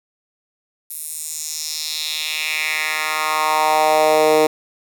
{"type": "tone with high-pass filter sweep", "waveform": "10% pulse", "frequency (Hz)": 155, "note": "D#3", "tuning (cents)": -6, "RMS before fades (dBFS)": -19, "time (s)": [0.9, 4.47], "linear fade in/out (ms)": 5, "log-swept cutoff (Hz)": [11000, 410], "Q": 2.5, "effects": []}